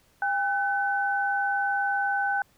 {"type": "tone pair together", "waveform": "sine", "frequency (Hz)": [802, 1514], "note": ["G5", "F#6"], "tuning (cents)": [39, 39], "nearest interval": "major seventh", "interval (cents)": 1100, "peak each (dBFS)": -26, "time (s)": [0.22, 2.42], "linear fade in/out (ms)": 2, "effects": ["pink hiss -63 dBFS RMS until 2.57 s"]}